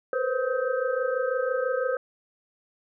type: tone cluster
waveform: sine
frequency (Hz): 468.4 / 503 / 529 / 1273 / 1561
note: A#4 / B4 / C5 / D#6 / G6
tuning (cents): +8 / +32 / +19 / +39 / -8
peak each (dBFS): -35 / -27 / -28 / -34 / -34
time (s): 0.13-1.97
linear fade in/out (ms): 2
effects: none